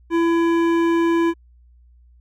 sine tone with hard clipping, 335.1 Hz, E4, 29 cents sharp, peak -17 dBFS, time 0.1-1.34 s, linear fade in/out 50 ms, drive 13 dB, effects added 60 Hz sine -48 dBFS peak until 2.2 s

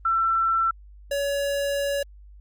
sine / square tone pair in turn, 1342 / 564.2 Hz, E6 / C#5, +31 / +30 cents, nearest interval octave + minor third, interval 1501 cents, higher first, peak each -19 / -24 dBFS, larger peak first, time 0.05-0.71 / 1.11-2.03 s, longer second, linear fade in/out 5 ms, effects added 50 Hz sine -44 dBFS peak until 2.4 s + Opus 32 kbps

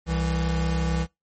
square tone pair together, 65.41 / 164.66 Hz, C2 / E3, 0 / -2 cents, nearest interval octave + major third, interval 1598 cents, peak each -26 dBFS, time 0.06-1.07 s, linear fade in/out 50 ms, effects noise-tail reverb RT60 0.2 s tail -25 dB re dry + MP3 32 kbps

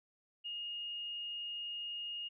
sine tone, 2852 Hz, F7, 36 cents sharp, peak -39 dBFS, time 0.44-2.29 s, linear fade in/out 20 ms, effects none

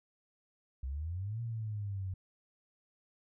sine exponential two-way sweep, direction up then down, 62.8 to 118 to 92.3 Hz, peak -35 dBFS, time 0.83-2.14 s, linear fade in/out 5 ms, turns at 1.41 s, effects none

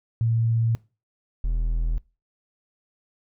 sine / triangle tone pair in turn, 114.5 / 40.8 Hz, A#2 / E1, -31 / -17 cents, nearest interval octave + tritone, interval 1786 cents, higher first, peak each -19 dBFS, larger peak neither, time 0.21-0.75 / 1.44-1.98 s, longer neither, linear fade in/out 0 ms, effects noise-tail reverb RT60 0.3 s tail -22 dB re dry

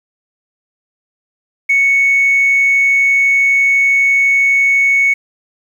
sine tone, 2217 Hz, C#7, in tune, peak -7 dBFS, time 1.69-5.14 s, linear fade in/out 10 ms, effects tanh soft clip ceiling -5 dBFS + 7-bit

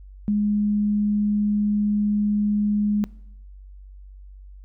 sine tone, 207.7 Hz, G#3, in tune, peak -18 dBFS, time 0.28-3.04 s, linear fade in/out 0 ms, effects noise-tail reverb RT60 0.8 s tail -22 dB re dry + added 48 Hz sine -40 dBFS peak until 4.64 s

